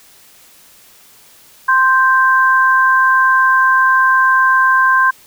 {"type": "tone pair together", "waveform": "sine", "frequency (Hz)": [1046.5, 1568], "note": ["C6", "G6"], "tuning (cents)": [0, 0], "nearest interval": "perfect fifth", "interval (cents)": 700, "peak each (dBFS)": -11, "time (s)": [1.68, 5.11], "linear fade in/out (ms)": 10, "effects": ["white hiss -45 dBFS RMS until 5.26 s"]}